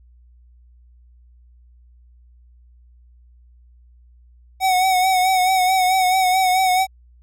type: tone with vibrato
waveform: square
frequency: 746 Hz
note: F#5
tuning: 14 cents sharp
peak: -15 dBFS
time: 4.6-6.87 s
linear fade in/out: 50 ms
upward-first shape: sine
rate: 4.6 Hz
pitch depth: 41 cents each way
effects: added 60 Hz sine -47 dBFS peak until 7.22 s